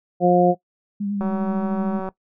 harmonic tone, 177.8 Hz, F3, 31 cents sharp, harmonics 1 / 2 / 3 / 4, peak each -18 / -18 / -18 / -18 dBFS, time 0.2-0.55 s, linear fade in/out 50 ms
sine tone with vibrato, 202.1 Hz, G#3, 47 cents flat, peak -22 dBFS, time 1-2 s, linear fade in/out 10 ms, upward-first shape sine, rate 9.8 Hz, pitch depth 30 cents each way
click train, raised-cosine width 1 ms, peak -16 dBFS, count 167, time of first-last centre 1.21-2.088 s, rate 189 Hz
effects noise-tail reverb RT60 0.1 s tail -19 dB re dry

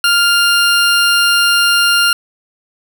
20% pulse tone, 1400 Hz, F6, 4 cents sharp, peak -4 dBFS, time 0.04-2.13 s, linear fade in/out 2 ms, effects none

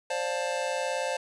square chord, D minor seventh, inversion third, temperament just, 528.6 / 587.3 / 704.8 / 881 Hz, C5 / D5 / F5 / A5, +18 / 0 / +16 / +2 cents, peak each -32 / -35 / -37 / -36 dBFS, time 0.1-1.17 s, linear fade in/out 5 ms, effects resampled to 22050 Hz + 9-bit

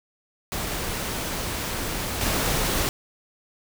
pink noise with level steps, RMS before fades -29 / -24 dBFS, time 0.52-2.89 s, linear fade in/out 0 ms, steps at 2.21 s, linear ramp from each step 2 ms, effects none

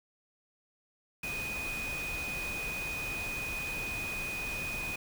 sine tone in noise, 2487 Hz, D#7, 1 cent flat, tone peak -35 dBFS, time 1.23-4.96 s, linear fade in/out 5 ms, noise pink, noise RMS -41 dBFS, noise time 1.23-4.96 s, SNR +3 dB, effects none

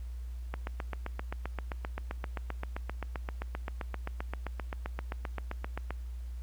click train, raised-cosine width 0.5 ms, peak -21 dBFS, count 42, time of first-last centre 0.54-5.906 s, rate 7.64 Hz, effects added 60 Hz sine -37 dBFS peak until 6.42 s + pink hiss -63 dBFS RMS until 6.42 s

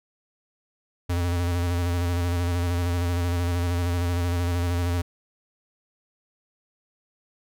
square tone with vibrato, 87.31 Hz, F2, in tune, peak -23 dBFS, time 1.09-5.02 s, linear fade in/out 10 ms, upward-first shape square, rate 13 Hz, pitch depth 29 cents each way, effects none

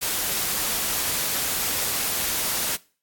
white noise, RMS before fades -25 dBFS, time 0.01-2.77 s, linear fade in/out 20 ms, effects noise-tail reverb RT60 0.4 s tail -22 dB re dry + AAC 64 kbps

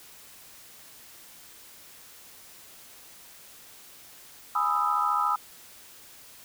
sine chord, E major seventh, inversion first, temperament equal, 830.6 / 987.8 / 1244.5 / 1318.5 Hz, G#5 / B5 / D#6 / E6, 0 / 0 / 0 / 0 cents, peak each -31 / -30 / -26 / -28 dBFS, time 4.55-5.36 s, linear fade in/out 5 ms, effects white hiss -50 dBFS RMS until 6.44 s

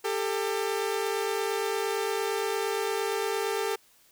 sawtooth tone pair together, 397.9 / 446.6 Hz, G4 / A4, +26 / +26 cents, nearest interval major second, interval 200 cents, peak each -26 dBFS, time 0.04-3.76 s, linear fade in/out 10 ms, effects white hiss -61 dBFS RMS until 4.11 s

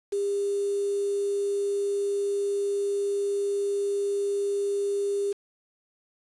sine tone with quantisation, 401.9 Hz, G4, 43 cents sharp, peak -24 dBFS, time 0.12-5.33 s, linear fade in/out 10 ms, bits 7, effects resampled to 24000 Hz

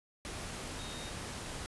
sine tone in noise, 3729 Hz, A#7, in tune, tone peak -48 dBFS, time 0.79-1.1 s, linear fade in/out 0 ms, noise pink, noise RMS -42 dBFS, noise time 0.25-1.66 s, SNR -9 dB, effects resampled to 24000 Hz

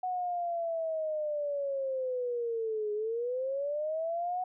sine linear two-way sweep, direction down then up, 740 to 415.3 to 740 Hz, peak -30 dBFS, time 0.03-4.44 s, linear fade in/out 5 ms, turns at 2.93 s, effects none

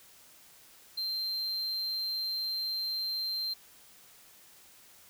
triangle tone, 4148 Hz, C8, 16 cents flat, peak -30 dBFS, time 0.97-3.54 s, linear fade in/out 10 ms, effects white hiss -57 dBFS RMS until 5.09 s

